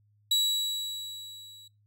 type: tone with level ramp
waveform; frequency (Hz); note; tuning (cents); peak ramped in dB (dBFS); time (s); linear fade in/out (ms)
40% pulse; 3900; B7; -23; -20 to -48; 0.31-1.68; 5
effects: noise-tail reverb RT60 0.2 s tail -21 dB re dry + added 104 Hz sine -63 dBFS peak until 1.86 s